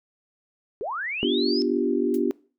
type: linear sweep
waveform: sine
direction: up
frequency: 361.9 to 5274 Hz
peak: -27 dBFS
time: 0.81-1.62 s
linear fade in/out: 0 ms
type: chord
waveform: sine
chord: G dominant seventh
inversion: first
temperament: equal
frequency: 246.9 / 293.7 / 349.2 / 392 Hz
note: B3 / D4 / F4 / G4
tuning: 0 / 0 / 0 / 0 cents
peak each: -26 dBFS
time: 1.23-2.31 s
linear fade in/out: 0 ms
type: noise with exponential decay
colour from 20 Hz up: blue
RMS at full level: -38 dBFS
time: 2.14-2.22 s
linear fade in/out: 2 ms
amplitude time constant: 17 ms
effects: noise-tail reverb RT60 0.4 s tail -22 dB re dry